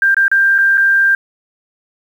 sine tone with dropouts, 1587 Hz, G6, 21 cents sharp, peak -8 dBFS, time 0.02-1.15 s, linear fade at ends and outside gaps 2 ms, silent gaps 0.145-0.167 / 0.281-0.315 / 0.581-0.585 / 0.774-0.778 s, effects 7-bit

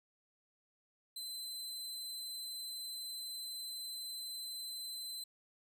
sawtooth tone, 4056 Hz, B7, 45 cents sharp, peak -39 dBFS, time 1.16-5.24 s, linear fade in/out 5 ms, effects none

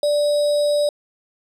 sine tone with sample-and-hold, 587.3 Hz, D5, in tune, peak -15 dBFS, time 0.03-0.89 s, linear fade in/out 2 ms, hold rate 4410 Hz, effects low-pass 9000 Hz 12 dB/octave

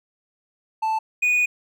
triangle tone pair in turn, 880 / 2469 Hz, A5 / D#7, 0 / -14 cents, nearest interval octave + tritone, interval 1786 cents, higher second, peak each -18 / -15 dBFS, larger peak second, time 0.82-0.99 / 1.22-1.46 s, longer second, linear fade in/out 10 ms, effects none

